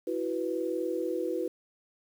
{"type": "chord", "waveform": "sine", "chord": "E suspended second", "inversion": "none", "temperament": "equal", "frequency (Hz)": [329.6, 370, 493.9], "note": ["E4", "F#4", "B4"], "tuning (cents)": [0, 0, 0], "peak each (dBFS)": -33, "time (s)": [0.07, 1.48], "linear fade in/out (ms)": 5, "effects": ["9-bit"]}